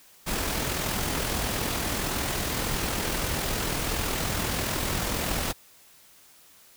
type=noise with amplitude modulation; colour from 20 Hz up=pink; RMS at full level=-27 dBFS; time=0.26-5.53 s; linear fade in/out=20 ms; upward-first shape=sine; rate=41.6 Hz; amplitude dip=35%; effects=white hiss -55 dBFS RMS until 6.76 s